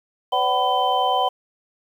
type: tone cluster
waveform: sine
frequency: 505 / 575 / 757 / 997 / 3087 Hz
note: B4 / D5 / F#5 / B5 / G7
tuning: +39 / -37 / +39 / +16 / -27 cents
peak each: -27 / -28 / -20 / -22 / -27 dBFS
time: 0.32-1.29 s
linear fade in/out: 10 ms
effects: 8-bit

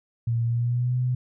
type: tone with pitch glide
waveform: sine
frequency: 116.54 to 125.63 Hz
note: A#2 to B2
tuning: 0 to +30 cents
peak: -21 dBFS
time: 0.27-1.15 s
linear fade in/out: 5 ms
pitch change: +130 cents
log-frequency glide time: 0.45-0.97 s
effects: none

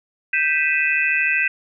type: tone cluster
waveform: sine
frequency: 1563 / 1978 / 2480 / 2633 Hz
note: G6 / B6 / D#7 / E7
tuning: -6 / +2 / -6 / -3 cents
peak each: -22 dBFS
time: 0.33-1.48 s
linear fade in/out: 5 ms
effects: none

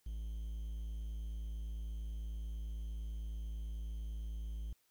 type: tone with quantisation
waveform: triangle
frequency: 54.5 Hz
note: A1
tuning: 16 cents flat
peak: -37 dBFS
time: 0.06-4.73 s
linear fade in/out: 5 ms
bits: 11
effects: white hiss -75 dBFS RMS until 4.9 s

